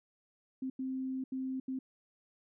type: tone bursts at uneven times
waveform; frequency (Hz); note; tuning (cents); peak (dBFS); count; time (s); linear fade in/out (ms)
sine; 261.8; C4; +1; -34; 4; 0.62-0.7 / 0.79-1.24 / 1.32-1.6 / 1.68-1.79; 5
effects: none